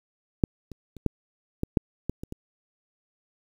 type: clicks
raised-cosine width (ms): 3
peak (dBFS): -6 / -27 / -30 / -9 / -13 / -6 / -14 / -22 / -22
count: 9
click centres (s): 0.438 / 0.717 / 0.967 / 1.063 / 1.634 / 1.772 / 2.096 / 2.235 / 2.324
effects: 8-bit